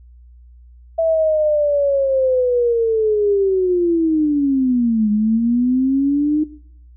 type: linear two-way sweep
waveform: sine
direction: down then up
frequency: 660 to 207.7 to 307.5 Hz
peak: -13 dBFS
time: 0.98-6.44 s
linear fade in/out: 10 ms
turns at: 5.11 s
effects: noise-tail reverb RT60 0.7 s tail -20 dB re dry + added 60 Hz sine -41 dBFS peak until 6.96 s